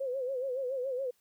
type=tone with vibrato; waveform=sine; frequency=520 Hz; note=C5; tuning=11 cents flat; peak=-31 dBFS; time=0-1.11 s; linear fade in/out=10 ms; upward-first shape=sine; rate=7.1 Hz; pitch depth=99 cents each way; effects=white hiss -72 dBFS RMS until 1.2 s